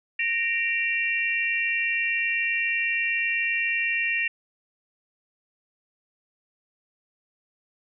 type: tone cluster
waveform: sine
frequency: 1854 / 2353 / 2746 Hz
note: A#6 / D7 / F7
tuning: -10 / +3 / -30 cents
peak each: -27 dBFS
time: 0.19-4.28 s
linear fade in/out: 5 ms
effects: none